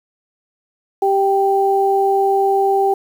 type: tone pair together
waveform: sine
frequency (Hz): 392 / 784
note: G4 / G5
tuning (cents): 0 / 0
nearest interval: octave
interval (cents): 1200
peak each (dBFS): -15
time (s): 1.02-2.94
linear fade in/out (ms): 5
effects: 7-bit